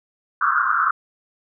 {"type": "band-pass noise", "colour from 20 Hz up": "white", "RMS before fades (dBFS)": -19, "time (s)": [0.41, 0.91], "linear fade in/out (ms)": 5, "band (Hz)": [1100, 1500], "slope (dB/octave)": 96, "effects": []}